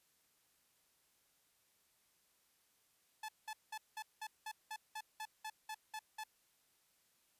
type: tone bursts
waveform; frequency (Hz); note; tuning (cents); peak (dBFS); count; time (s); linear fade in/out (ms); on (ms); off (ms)
sawtooth; 866; A5; -28; -39; 13; 3.23-6.238; 5; 56; 190
effects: white hiss -75 dBFS RMS until 7.39 s + resampled to 32000 Hz